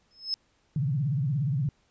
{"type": "tone with exponential growth", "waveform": "sine", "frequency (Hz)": 5190, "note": "E8", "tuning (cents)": -28, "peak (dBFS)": -23, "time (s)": [0.11, 0.34], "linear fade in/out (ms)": 0, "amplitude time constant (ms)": 48}
{"type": "tone with vibrato", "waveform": "sine", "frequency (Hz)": 139.3, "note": "C#3", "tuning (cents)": 9, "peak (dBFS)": -24, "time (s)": [0.76, 1.69], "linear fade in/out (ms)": 2, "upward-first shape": "triangle", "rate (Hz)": 17, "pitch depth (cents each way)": 280}
{"effects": ["pink hiss -68 dBFS RMS until 1.9 s", "resampled to 16000 Hz"]}